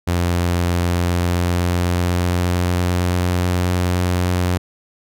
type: tone with pitch glide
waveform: sawtooth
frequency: 87.31 to 89.66 Hz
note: F2 to F2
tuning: 0 to +46 cents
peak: -12 dBFS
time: 0.07-4.58 s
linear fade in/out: 10 ms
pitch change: +46 cents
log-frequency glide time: 0.72-3.67 s
effects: none